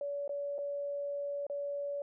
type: tone with dropouts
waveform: sine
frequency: 570 Hz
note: C#5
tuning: 48 cents sharp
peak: -34 dBFS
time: 0.01-2.02 s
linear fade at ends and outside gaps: 2 ms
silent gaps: 0.278-0.293 / 0.582-0.587 / 1.467-1.498 s
effects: none